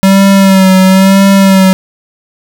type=tone with vibrato; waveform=square; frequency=192 Hz; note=G3; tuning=36 cents flat; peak=-3 dBFS; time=0.03-1.73 s; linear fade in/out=0 ms; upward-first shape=sine; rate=1 Hz; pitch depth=38 cents each way; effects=none